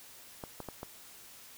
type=clicks; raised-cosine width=1 ms; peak=-26 dBFS; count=4; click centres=0.438 / 0.603 / 0.687 / 0.831 s; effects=white hiss -53 dBFS RMS until 1.57 s